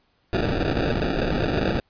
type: noise with sample-and-hold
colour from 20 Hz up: violet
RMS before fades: -23 dBFS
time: 0.33-1.8 s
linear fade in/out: 2 ms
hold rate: 1050 Hz
effects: pink hiss -66 dBFS RMS until 1.89 s + resampled to 11025 Hz